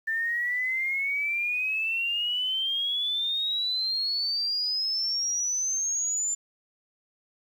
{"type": "exponential sweep", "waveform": "sine", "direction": "up", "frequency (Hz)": [1777, 7200], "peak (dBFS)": -25, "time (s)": [0.07, 6.35], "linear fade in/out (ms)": 10, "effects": ["9-bit"]}